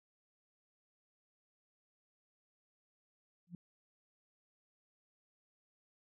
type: tone with exponential growth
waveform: sine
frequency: 174.61 Hz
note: F3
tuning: in tune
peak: -40 dBFS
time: 3.47-3.55 s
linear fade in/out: 2 ms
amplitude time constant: 17 ms
effects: none